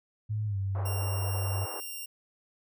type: tone with pitch glide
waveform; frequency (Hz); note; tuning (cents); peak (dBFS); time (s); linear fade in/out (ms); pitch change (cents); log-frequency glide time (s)
sine; 106.8 to 97.37; G#2 to G2; +49 to -11; -28; 0.29-1.66; 20; -160; 0.46-0.57
type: band-pass noise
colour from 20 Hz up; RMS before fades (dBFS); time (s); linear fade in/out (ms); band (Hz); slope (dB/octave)
pink; -41; 0.75-1.8; 0; 420 to 1200; 24
type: tone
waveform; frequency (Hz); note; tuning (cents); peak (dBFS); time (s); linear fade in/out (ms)
5% pulse; 2782; F7; -7; -28; 0.85-2.06; 10
effects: none